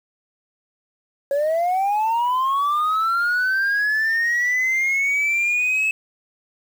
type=linear sweep; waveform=sine; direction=up; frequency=550 to 2605 Hz; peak=-15 dBFS; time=1.31-5.91 s; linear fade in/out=2 ms; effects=tanh soft clip ceiling -16 dBFS + 7-bit